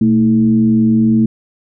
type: tone with frequency modulation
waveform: sine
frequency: 222.8 Hz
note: A3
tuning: 22 cents sharp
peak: -8 dBFS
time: 0.01-1.26 s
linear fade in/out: 5 ms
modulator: 98.5 Hz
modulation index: 0.61
effects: none